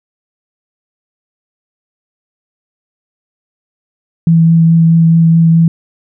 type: tone with vibrato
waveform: sine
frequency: 164.81 Hz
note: E3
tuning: in tune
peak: -4 dBFS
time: 4.27-5.68 s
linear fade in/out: 2 ms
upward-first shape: triangle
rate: 4.7 Hz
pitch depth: 13 cents each way
effects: none